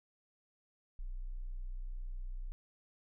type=tone; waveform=sine; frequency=30.87 Hz; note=B0; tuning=in tune; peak=-38 dBFS; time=0.99-2.52 s; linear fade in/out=0 ms; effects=none